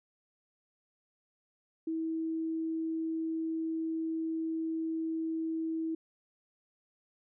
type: tone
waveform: sine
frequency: 323.3 Hz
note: E4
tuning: 34 cents flat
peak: -31 dBFS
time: 1.87-5.95 s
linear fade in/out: 5 ms
effects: none